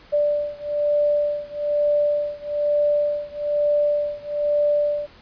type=beating tone pair; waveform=sine; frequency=587.3 / 588.4 Hz; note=D5 / D5; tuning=0 / +3 cents; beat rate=1.1 Hz; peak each=-21 / -22 dBFS; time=0.12-5.07 s; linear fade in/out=20 ms; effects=pink hiss -49 dBFS RMS until 5.21 s + resampled to 11025 Hz